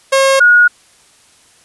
sawtooth / sine tone pair in turn, 540 / 1446.6 Hz, C#5 / F#6, -45 / -39 cents, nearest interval octave + perfect fourth, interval 1706 cents, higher second, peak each -4 dBFS, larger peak neither, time 0.12-0.4 / 0.4-0.68 s, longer neither, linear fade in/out 10 ms, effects white hiss -48 dBFS RMS until 1.64 s + resampled to 24000 Hz

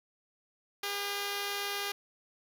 5% pulse tone pair together, 403.7 / 490 Hz, G#4 / B4, -49 / -14 cents, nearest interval minor third, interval 335 cents, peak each -22 / -34 dBFS, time 0.83-1.92 s, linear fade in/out 5 ms, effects none

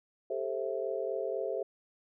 sine chord, A minor seventh, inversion third, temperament just, 396 / 440 / 528 / 660 Hz, G4 / A4 / C5 / E5, +18 / 0 / +16 / +2 cents, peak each -37 / -37 / -36 / -38 dBFS, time 0.3-1.63 s, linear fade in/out 5 ms, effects none

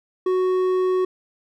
sine tone with hard clipping, 370 Hz, F#4, in tune, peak -19 dBFS, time 0.26-1.05 s, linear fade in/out 5 ms, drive 6 dB, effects none

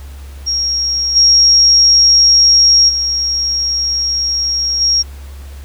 sine tone with level steps, 5588 Hz, F8, in tune, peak -13 / -5 / -13 / -9 dBFS, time 0.46-5.03 s, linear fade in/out 20 ms, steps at 1.15 / 2.88 / 4.8 s, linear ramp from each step 20 ms, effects added 69 Hz sine -28 dBFS peak until 5.64 s + pink hiss -42 dBFS RMS until 5.64 s

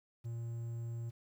triangle tone with quantisation, 116.54 Hz, A#2, in tune, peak -36 dBFS, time 0.24-1.11 s, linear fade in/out 20 ms, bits 11, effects none

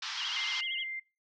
white band-pass noise, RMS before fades -38 dBFS, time 0.02-0.61 s, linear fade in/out 5 ms, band 900 to 5500 Hz, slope 48 dB/octave
sine tone with vibrato, 3046 Hz, F#7, 50 cents sharp, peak -34 dBFS, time 0.17-0.84 s, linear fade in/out 10 ms, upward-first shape sine, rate 13 Hz, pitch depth 150 cents each way
sine tone, 2093 Hz, C7, in tune, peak -35 dBFS, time 0.36-1 s, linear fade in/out 10 ms
effects noise-tail reverb RT60 0.3 s tail -24 dB re dry

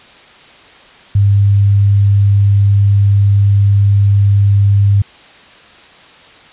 sine tone, 100.5 Hz, G2, 44 cents sharp, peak -6 dBFS, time 1.15-5.02 s, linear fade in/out 5 ms, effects white hiss -40 dBFS RMS until 6.52 s + resampled to 8000 Hz

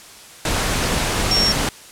sine tone in noise, 5510 Hz, F8, 24 cents flat, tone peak -15 dBFS, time 1.31-1.52 s, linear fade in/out 2 ms, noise pink, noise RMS -20 dBFS, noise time 0.45-1.69 s, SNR +2 dB, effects white hiss -41 dBFS RMS until 1.91 s + low-pass 10000 Hz 12 dB/octave

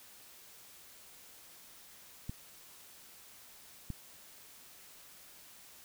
clicks, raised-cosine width 5 ms, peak -26 dBFS, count 2, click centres 2.295 / 3.903 s, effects white hiss -56 dBFS RMS until 5.84 s

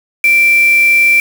sine tone with quantisation, 2349 Hz, D7, in tune, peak -6 dBFS, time 0.24-1.2 s, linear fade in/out 2 ms, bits 3, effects none

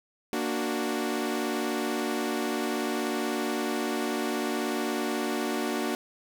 sawtooth chord, Bb augmented, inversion none, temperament equal, 233.1 / 293.7 / 370 Hz, Bb3 / D4 / F#4, 0 / 0 / 0 cents, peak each -28 dBFS, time 0.33-5.95 s, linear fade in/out 0 ms, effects none

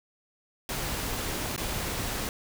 pink noise with dropouts, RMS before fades -32 dBFS, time 0.69-2.29 s, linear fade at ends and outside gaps 1 ms, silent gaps 1.563-1.578 s, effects none

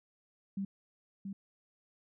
sine tone with echo, 196 Hz, G3, in tune, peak -33 dBFS, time 0.57-0.65 s, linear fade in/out 5 ms, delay 680 ms, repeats 1, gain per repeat -5 dB, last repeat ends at 1.33 s, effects none

